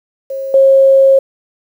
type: tone with level steps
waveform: sine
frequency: 540 Hz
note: C#5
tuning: 45 cents flat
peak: -18 / -4 dBFS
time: 0.3-1.19 s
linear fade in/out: 5 ms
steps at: 0.54 s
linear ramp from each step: 2 ms
effects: 7-bit